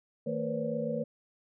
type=tone cluster; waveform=sine; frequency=159.3 / 226.2 / 482.1 / 510 / 567 Hz; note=D#3 / A3 / B4 / C5 / C#5; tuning=+41 / +48 / -42 / -44 / +39 cents; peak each=-39 / -35 / -36 / -36 / -37 dBFS; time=0.26-1.04 s; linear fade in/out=10 ms; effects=none